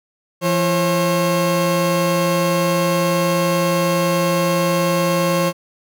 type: tone pair together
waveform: 30% pulse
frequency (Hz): 170.09 / 540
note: F3 / C#5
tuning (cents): -45 / -45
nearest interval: octave + minor sixth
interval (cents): 2000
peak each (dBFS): -16 / -15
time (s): 0.41-5.53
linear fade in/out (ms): 50
effects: none